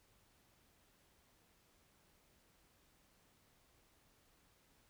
silence, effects pink hiss -72 dBFS RMS until 4.89 s

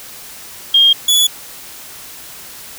sine / sawtooth tone pair in turn, 3225 / 3417 Hz, G7 / G#7, +48 / +49 cents, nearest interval minor second, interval 101 cents, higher second, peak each -6 dBFS, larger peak neither, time 0.74-0.93 / 1.08-1.27 s, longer neither, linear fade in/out 5 ms, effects white hiss -34 dBFS RMS until 2.78 s

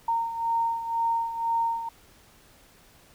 sine beating tone pair, 920 / 922 Hz, A#5 / A#5, -23 / -19 cents, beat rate 2 Hz, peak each -25 / -31 dBFS, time 0.08-1.89 s, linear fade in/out 5 ms, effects pink hiss -56 dBFS RMS until 3.14 s

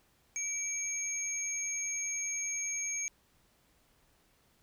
sine tone pair together, 2300 / 6505 Hz, D7 / G#8, -37 / -37 cents, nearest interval octave + tritone, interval 1800 cents, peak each -38 / -33 dBFS, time 0.36-3.08 s, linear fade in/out 0 ms, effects tanh soft clip ceiling -27 dBFS + pink hiss -69 dBFS RMS until 4.62 s

